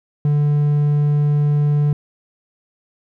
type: tone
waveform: triangle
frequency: 146.83 Hz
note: D3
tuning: in tune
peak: -11 dBFS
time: 0.25-1.93 s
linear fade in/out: 2 ms
effects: none